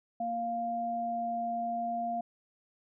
sine tone pair together, 233.1 / 698.5 Hz, A#3 / F5, 0 / 0 cents, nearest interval octave + perfect fifth, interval 1900 cents, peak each -39 / -31 dBFS, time 0.2-2.21 s, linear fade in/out 5 ms, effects none

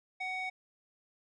square tone with band-pass filter, 746 Hz, F#5, 14 cents sharp, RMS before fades -37 dBFS, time 0.2-0.5 s, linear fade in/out 10 ms, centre 1800 Hz, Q 7.6, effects resampled to 22050 Hz

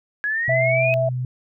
sine exponential sweep, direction up, 1661.2 to 2553 Hz, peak -20 dBFS, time 0.24-0.94 s, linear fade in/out 0 ms
sine tone with vibrato, 126.7 Hz, B2, 45 cents sharp, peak -22 dBFS, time 0.48-1.25 s, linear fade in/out 2 ms, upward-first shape square, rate 4 Hz, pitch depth 10 cents each way
sine tone, 656 Hz, E5, 9 cents flat, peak -18 dBFS, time 0.49-1.09 s, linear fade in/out 5 ms
effects none

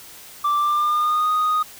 sine tone with pitch glide, 1173 to 1242.8 Hz, D6 to D#6, -2 to -2 cents, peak -14 dBFS, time 0.44-1.63 s, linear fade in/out 10 ms, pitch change +100 cents, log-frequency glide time 0.56-1.3 s, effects tanh soft clip ceiling -16 dBFS + white hiss -42 dBFS RMS until 1.79 s

